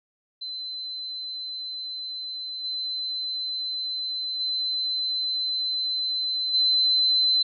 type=tone with level steps; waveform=sine; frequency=4054 Hz; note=B7; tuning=45 cents sharp; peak=-31 / -27 / -24 / -18 dBFS; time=0.41-7.43 s; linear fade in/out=10 ms; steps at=2.63 / 4.39 / 6.53 s; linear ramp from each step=20 ms; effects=none